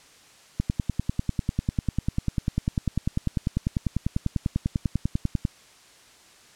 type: click train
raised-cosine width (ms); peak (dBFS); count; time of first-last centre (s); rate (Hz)
5; -11; 50; 0.6-5.451; 10.1
effects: white hiss -53 dBFS RMS until 6.55 s + low-pass 8000 Hz 12 dB/octave